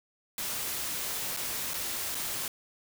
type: noise with dropouts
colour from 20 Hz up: white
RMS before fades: -34 dBFS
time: 0.38-2.48 s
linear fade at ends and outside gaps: 2 ms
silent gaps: 1.366-1.371 / 1.736-1.74 / 2.147-2.151 s
effects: none